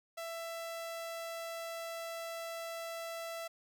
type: tone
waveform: sawtooth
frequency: 665 Hz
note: E5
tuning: 15 cents sharp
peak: -36 dBFS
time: 0.17-3.48 s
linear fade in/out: 10 ms
effects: none